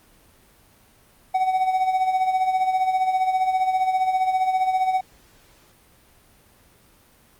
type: tone with tremolo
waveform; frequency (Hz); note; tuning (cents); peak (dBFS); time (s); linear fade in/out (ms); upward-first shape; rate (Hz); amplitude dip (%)
triangle; 751; F#5; +26; -14; 1.34-5.01; 10; sine; 15; 60
effects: pink hiss -55 dBFS RMS until 7.39 s + Opus 32 kbps